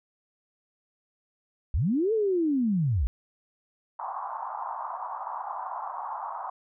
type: linear two-way sweep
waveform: sine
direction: up then down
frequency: 49.54 to 455.2 to 49.54 Hz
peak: -22 dBFS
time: 1.74-3.07 s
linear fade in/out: 0 ms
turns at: 2.13 s
type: band-pass noise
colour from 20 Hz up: white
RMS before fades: -35 dBFS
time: 3.99-6.5 s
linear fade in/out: 5 ms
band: 750 to 1100 Hz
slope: 48 dB/octave
effects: none